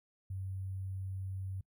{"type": "tone with sample-and-hold", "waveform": "sine", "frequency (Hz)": 95.3, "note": "G2", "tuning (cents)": -48, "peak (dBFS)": -37, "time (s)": [0.3, 1.61], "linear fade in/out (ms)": 5, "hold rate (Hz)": 11025, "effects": ["noise-tail reverb RT60 0.1 s tail -24 dB re dry"]}